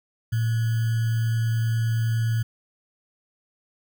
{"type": "tone with sample-and-hold", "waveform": "sine", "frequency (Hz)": 113.7, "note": "A#2", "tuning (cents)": -43, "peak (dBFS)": -20, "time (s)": [0.32, 2.43], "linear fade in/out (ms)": 10, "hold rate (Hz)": 1575, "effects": []}